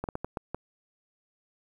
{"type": "slowing click train", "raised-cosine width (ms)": 1, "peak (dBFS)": -18, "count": 6, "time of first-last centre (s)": [0.04, 0.546], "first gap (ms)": 48, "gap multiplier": 1.38, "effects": ["9-bit"]}